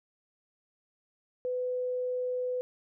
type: tone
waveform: sine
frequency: 501 Hz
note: B4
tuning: 25 cents sharp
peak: -29 dBFS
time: 1.45-2.61 s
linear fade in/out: 0 ms
effects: none